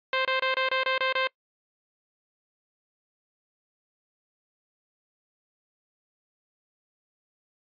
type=tone bursts; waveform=10% pulse; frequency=523.3 Hz; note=C5; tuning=in tune; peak=-15 dBFS; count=8; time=0.13-1.272 s; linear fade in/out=2 ms; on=120 ms; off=26 ms; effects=noise-tail reverb RT60 0.1 s tail -24 dB re dry + resampled to 11025 Hz